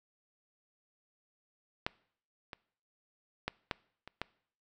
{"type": "clicks", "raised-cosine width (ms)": 0.3, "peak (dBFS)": [-15, -26, -17, -16, -30, -18], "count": 6, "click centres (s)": [1.865, 2.532, 3.48, 3.712, 4.076, 4.216], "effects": ["noise-tail reverb RT60 0.6 s tail -23 dB re dry"]}